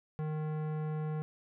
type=tone with tanh clipping; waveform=sine; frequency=154.2 Hz; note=D#3; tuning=15 cents flat; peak=-35 dBFS; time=0.19-1.22 s; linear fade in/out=0 ms; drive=17 dB; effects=none